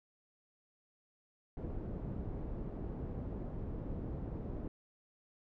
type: low-pass noise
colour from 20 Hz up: pink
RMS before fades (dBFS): -41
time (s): 1.57-4.68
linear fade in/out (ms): 2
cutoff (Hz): 410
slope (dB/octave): 12
effects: none